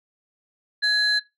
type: tone pair together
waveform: sine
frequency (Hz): 1682 / 4080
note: G#6 / C8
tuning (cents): +22 / -44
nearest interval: octave + minor third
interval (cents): 1534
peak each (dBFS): -19 / -20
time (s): 0.82-1.2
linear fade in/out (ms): 20
effects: noise-tail reverb RT60 0.2 s tail -19 dB re dry + tanh soft clip ceiling -13 dBFS